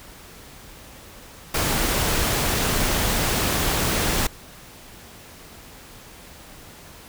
pink noise, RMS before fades -22 dBFS, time 1.54-4.27 s, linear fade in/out 5 ms, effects pink hiss -44 dBFS RMS until 7.08 s

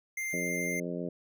square tone, 2098 Hz, C7, 4 cents sharp, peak -33 dBFS, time 0.17-0.8 s, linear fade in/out 5 ms
harmonic tone, 87.31 Hz, F2, in tune, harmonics 2 / 3 / 4 / 5 / 6 / 7, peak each -37 / -39 / -40 / -41 / -42 / -42 dBFS, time 0.33-1.09 s, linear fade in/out 5 ms
effects none

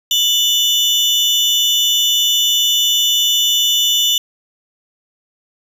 35% pulse tone pair together, 2960 / 3537 Hz, F#7 / A7, 0 / +8 cents, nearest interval minor third, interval 308 cents, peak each -13 dBFS, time 0.11-4.18 s, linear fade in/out 2 ms, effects resampled to 32000 Hz + 8-bit

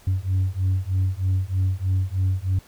sine beating tone pair, 92.5 / 95.7 Hz, F#2 / G2, 0 / -41 cents, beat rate 3.2 Hz, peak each -21 dBFS, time 0.07-2.59 s, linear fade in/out 5 ms, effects tanh soft clip ceiling -16 dBFS + pink hiss -52 dBFS RMS until 2.67 s

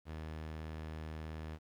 sawtooth tone, 78.5 Hz, D#2, 16 cents sharp, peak -38 dBFS, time 0.05-1.59 s, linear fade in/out 50 ms, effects low-pass 4000 Hz 12 dB/octave + 11-bit

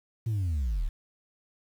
sine linear sweep, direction down, 116.54 to 30.6 Hz, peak -23 dBFS, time 0.26-0.89 s, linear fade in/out 10 ms, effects tanh soft clip ceiling -25 dBFS + 9-bit

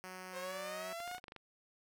5% pulse tone, 185 Hz, F#3, in tune, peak -35 dBFS, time 0.04-0.93 s, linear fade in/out 0 ms
sawtooth exponential sweep, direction up, 523.3 to 740 Hz, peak -38 dBFS, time 0.32-1.2 s, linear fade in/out 50 ms
clicks, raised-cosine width 0.3 ms, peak -33 dBFS, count 9, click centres 1.003 / 1.077 / 1.114 / 1.148 / 1.182 / 1.241 / 1.282 / 1.321 / 1.363 s
effects none

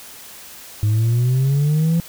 sine exponential sweep, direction up, 103.83 to 170 Hz, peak -11 dBFS, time 0.83-2 s, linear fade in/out 0 ms, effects tanh soft clip ceiling -13 dBFS + white hiss -39 dBFS RMS until 2.08 s

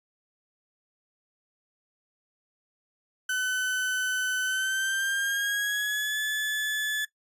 35% pulse tone with pitch glide, 1511 to 1725.7 Hz, F#6 to A6, +36 to -34 cents, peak -24 dBFS, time 3.29-7.05 s, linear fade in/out 5 ms, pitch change +230 cents, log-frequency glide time 4.42-6.19 s, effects noise-tail reverb RT60 0.1 s tail -18 dB re dry + resampled to 32000 Hz

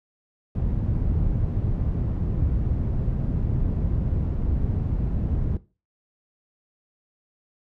white low-pass noise, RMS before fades -24 dBFS, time 0.55-5.57 s, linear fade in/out 2 ms, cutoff 110 Hz, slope 12 dB/octave, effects noise-tail reverb RT60 0.3 s tail -17 dB re dry

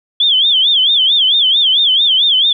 sine tone with vibrato, 3322 Hz, G#7, in tune, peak -8 dBFS, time 0.2-2.53 s, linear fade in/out 5 ms, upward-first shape sine, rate 4.5 Hz, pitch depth 170 cents each way, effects none

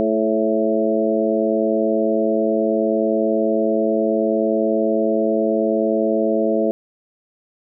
harmonic tone with a mistuned harmonic, 110 Hz, A2, in tune, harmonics 2 / 3 / 4 / 5 / 6, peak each -22 / -22 / -22 / -22 / -22 dBFS, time 0-6.71 s, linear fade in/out 0 ms, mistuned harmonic 4, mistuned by -37 cents, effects none

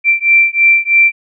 sine beating tone pair, 2349 / 2352.1 Hz, D7 / D7, 0 / +2 cents, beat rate 3.1 Hz, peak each -10 dBFS, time 0.04-1.12 s, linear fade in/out 50 ms, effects none

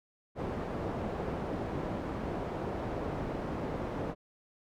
white low-pass noise, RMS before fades -36 dBFS, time 0.35-4.15 s, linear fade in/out 50 ms, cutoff 560 Hz, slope 12 dB/octave, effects none

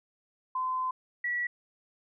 sine tone pair in turn, 1027 / 1938.7 Hz, C6 / B6, -33 / -33 cents, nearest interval major seventh, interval 1100 cents, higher second, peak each -28 dBFS, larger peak neither, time 0.55-0.91 / 1.24-1.47 s, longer first, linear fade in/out 5 ms, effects none

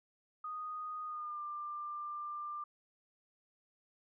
sine tone with pitch glide, 1240 to 1190.2 Hz, D#6 to D6, -6 to +23 cents, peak -39 dBFS, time 0.44-2.64 s, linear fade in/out 5 ms, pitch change -71 cents, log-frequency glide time 1.05-1.42 s, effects none

